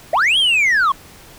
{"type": "linear two-way sweep", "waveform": "sine", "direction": "up then down", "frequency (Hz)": [562, 3322, 1044], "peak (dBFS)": -9, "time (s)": [0.13, 0.92], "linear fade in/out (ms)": 5, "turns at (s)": 0.38, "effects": ["tanh soft clip ceiling -11 dBFS", "pink hiss -42 dBFS RMS until 1.38 s"]}